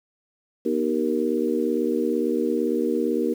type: harmonic tone with a mistuned harmonic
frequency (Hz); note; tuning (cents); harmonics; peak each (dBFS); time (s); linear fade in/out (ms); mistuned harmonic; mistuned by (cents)
77.78; D#2; 0; 3 / 4 / 5 / 6; -26 / -26 / -26 / -26; 0.65-3.34; 10; 3; +67
effects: 8-bit